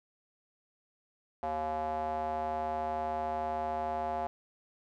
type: tone with band-pass filter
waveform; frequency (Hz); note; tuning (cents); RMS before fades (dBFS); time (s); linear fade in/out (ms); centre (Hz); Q
square; 77.78; D#2; 0; -34; 1.43-4.27; 0; 750; 5.7
effects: none